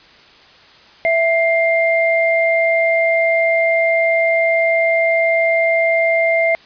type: tone pair together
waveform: sine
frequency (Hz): 661.5 / 2100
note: E5 / C7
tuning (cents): +6 / +6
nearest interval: octave + minor sixth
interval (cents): 2000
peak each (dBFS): -14 / -16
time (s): 1.05-6.55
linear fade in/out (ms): 0
effects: white hiss -45 dBFS RMS until 6.65 s + resampled to 11025 Hz